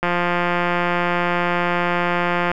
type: click train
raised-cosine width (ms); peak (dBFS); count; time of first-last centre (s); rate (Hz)
0.5; -5; 436; 0.03-2.516; 175
effects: none